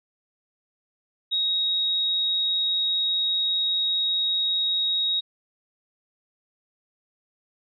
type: tone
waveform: sine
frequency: 3781 Hz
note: A#7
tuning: 24 cents sharp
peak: -21 dBFS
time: 1.31-5.21 s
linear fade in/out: 20 ms
effects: none